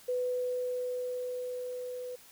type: tone with level ramp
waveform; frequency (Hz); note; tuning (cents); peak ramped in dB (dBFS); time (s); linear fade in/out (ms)
sine; 498.4; B4; +16; -28 to -37; 0.08-2.16; 10
effects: white hiss -56 dBFS RMS until 2.31 s